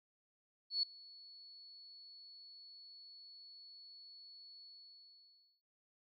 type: tone with ADSR envelope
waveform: sine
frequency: 4406 Hz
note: C#8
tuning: 11 cents flat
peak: -30 dBFS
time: 0.7-5.62 s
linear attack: 130 ms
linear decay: 4 ms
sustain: -24 dB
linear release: 980 ms
effects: none